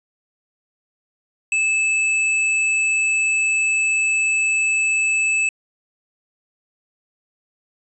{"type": "tone", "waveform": "square", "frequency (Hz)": 2617, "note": "E7", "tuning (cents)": -13, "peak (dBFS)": -17, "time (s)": [1.52, 5.49], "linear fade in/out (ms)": 2, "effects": ["resampled to 22050 Hz"]}